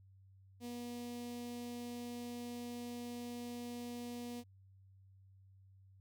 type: tone with notch filter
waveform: sawtooth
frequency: 240.8 Hz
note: B3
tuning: 44 cents flat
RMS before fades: -45 dBFS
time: 0.6-4.44 s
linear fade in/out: 50 ms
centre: 1400 Hz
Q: 0.69
effects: added 96 Hz sine -60 dBFS peak until 6 s